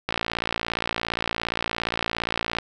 click train, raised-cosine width 0.3 ms, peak -8 dBFS, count 144, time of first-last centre 0.09-2.586 s, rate 57.3 Hz, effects none

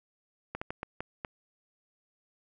slowing click train, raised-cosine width 0.5 ms, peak -20 dBFS, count 6, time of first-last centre 0.55-1.248 s, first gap 65 ms, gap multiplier 1.39, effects none

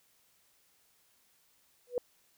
sine tone with exponential growth, 490 Hz, B4, 14 cents flat, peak -24 dBFS, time 1.87-1.98 s, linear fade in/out 1 ms, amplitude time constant 22 ms, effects white hiss -69 dBFS RMS until 2.37 s

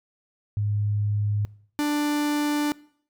sine / 45% pulse tone pair in turn, 103.83 / 295 Hz, G#2 / D4, 0 / +8 cents, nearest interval octave + tritone, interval 1808 cents, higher second, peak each -22 dBFS, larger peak neither, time 0.57-1.45 / 1.79-2.72 s, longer second, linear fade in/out 0 ms, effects noise-tail reverb RT60 0.6 s tail -22 dB re dry

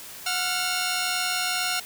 10% pulse tone pair together, 728.9 / 1376 Hz, F#5 / F6, -26 / -26 cents, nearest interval major seventh, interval 1100 cents, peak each -19 dBFS, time 0.26-1.8 s, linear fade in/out 5 ms, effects white hiss -41 dBFS RMS until 1.85 s

